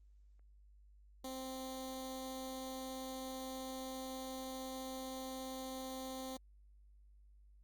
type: tone with notch filter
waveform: 10% pulse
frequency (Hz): 261.6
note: C4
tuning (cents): 0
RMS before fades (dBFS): -45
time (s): 1.24-6.37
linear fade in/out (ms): 5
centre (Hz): 1500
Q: 0.71
effects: added 50 Hz sine -60 dBFS peak until 7.63 s + Opus 24 kbps